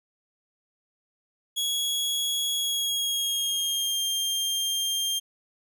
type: tone with pitch glide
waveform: sawtooth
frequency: 3337 to 3196 Hz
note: G#7 to G7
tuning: +8 to +33 cents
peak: -22 dBFS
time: 1.56-5.2 s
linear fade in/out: 20 ms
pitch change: -75 cents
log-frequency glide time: 2.55-4.01 s
effects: none